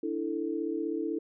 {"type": "chord", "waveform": "sine", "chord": "D suspended second", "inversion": "none", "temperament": "equal with one note detuned", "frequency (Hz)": [293.7, 329.6, 441.5], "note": ["D4", "E4", "A4"], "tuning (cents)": [0, 0, 6], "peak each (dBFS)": [-35, -32, -35], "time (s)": [0.03, 1.19], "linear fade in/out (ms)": 5, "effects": []}